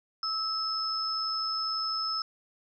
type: tone pair together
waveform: sine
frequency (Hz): 1302 / 5208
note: E6 / E8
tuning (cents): -22 / -22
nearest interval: 2 octaves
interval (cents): 2400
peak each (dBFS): -33 / -30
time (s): 0.23-2.22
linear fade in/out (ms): 2
effects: none